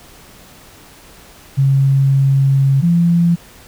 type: tone pair in turn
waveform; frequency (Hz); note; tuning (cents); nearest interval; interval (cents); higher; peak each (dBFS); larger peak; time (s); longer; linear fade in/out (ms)
sine; 136.4 / 170.91; C#3 / F3; -28 / -37; major third; 391; second; -9; neither; 1.57-2.82 / 2.82-3.36; first; 20
effects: pink hiss -42 dBFS RMS until 3.67 s